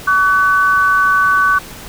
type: tone pair together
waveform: sine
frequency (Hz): 1139.3 / 1500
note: C#6 / F#6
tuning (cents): +47 / +23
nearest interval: perfect fourth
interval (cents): 476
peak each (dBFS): -12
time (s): 0.07-1.59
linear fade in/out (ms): 10
effects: pink hiss -33 dBFS RMS until 1.88 s